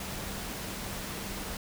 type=tone in noise; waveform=sine; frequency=196.5 Hz; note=G3; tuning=4 cents sharp; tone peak=-46 dBFS; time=0-1.57 s; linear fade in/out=2 ms; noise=pink; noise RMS=-38 dBFS; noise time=0-1.57 s; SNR=-11 dB; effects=none